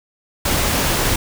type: noise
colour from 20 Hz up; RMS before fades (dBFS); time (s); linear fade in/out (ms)
pink; -18; 0.45-1.16; 5
effects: none